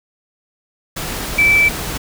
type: tone in noise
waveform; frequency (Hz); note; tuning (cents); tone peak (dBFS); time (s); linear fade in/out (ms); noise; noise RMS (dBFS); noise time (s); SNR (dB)
sine; 2321; D7; -21; -9; 1.38-1.69; 10; pink; -24; 0.96-1.98; +12
effects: none